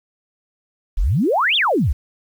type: exponential two-way sweep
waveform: sine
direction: up then down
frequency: 31.07 to 3729 to 52.1 Hz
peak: -14 dBFS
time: 0.97-1.93 s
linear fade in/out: 10 ms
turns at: 1.56 s
effects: 8-bit